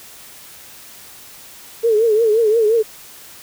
sine tone with vibrato, 442.8 Hz, A4, 11 cents sharp, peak -11 dBFS, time 1.83-2.83 s, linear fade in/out 20 ms, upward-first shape triangle, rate 5.7 Hz, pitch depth 120 cents each way, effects white hiss -40 dBFS RMS until 3.42 s

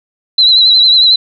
sine tone with vibrato, 3987 Hz, B7, 16 cents sharp, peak -4 dBFS, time 0.38-1.16 s, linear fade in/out 5 ms, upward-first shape sine, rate 11 Hz, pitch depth 53 cents each way, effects none

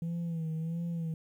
sine tone with vibrato, 164.81 Hz, E3, in tune, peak -29 dBFS, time 0.02-1.14 s, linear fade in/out 2 ms, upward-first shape sine, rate 1.5 Hz, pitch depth 62 cents each way, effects tanh soft clip ceiling -31 dBFS + 11-bit

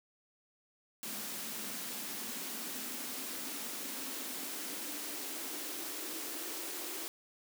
white noise with high-pass filter sweep, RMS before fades -41 dBFS, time 1.03-7.08 s, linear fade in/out 0 ms, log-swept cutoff 210 to 340 Hz, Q 4.9, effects none

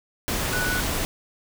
sine tone in noise, 1480 Hz, F#6, in tune, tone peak -25 dBFS, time 0.53-0.8 s, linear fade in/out 0 ms, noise pink, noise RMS -26 dBFS, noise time 0.28-1.05 s, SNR -2 dB, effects none

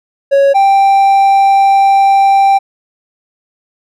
triangle tone pair in turn, 554.4 / 786 Hz, C#5 / G5, 0 / +4 cents, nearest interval tritone, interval 604 cents, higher second, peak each -3 dBFS, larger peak neither, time 0.31-0.54 / 0.54-2.59 s, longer second, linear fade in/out 20 ms, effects none

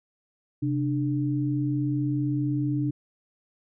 sine tone pair together, 132.1 / 296.6 Hz, C3 / D4, +17 / +17 cents, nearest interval octave + major second, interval 1400 cents, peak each -26 dBFS, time 0.62-2.91 s, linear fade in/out 10 ms, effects none

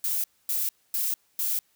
violet noise bursts, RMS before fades -27 dBFS, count 4, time 0.04-1.59 s, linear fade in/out 2 ms, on 200 ms, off 250 ms, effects white hiss -67 dBFS RMS until 1.75 s

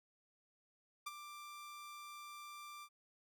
sawtooth tone with ADSR envelope, 1181 Hz, D6, 9 cents sharp, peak -36 dBFS, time 1.06-2.89 s, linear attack 10 ms, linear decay 29 ms, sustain -10 dB, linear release 62 ms, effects none

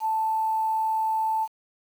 sine tone, 881 Hz, A5, 2 cents sharp, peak -22 dBFS, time 0-1.48 s, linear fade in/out 50 ms, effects 8-bit

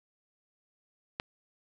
click, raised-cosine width 0.3 ms, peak -16 dBFS, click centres 1.199 s, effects none

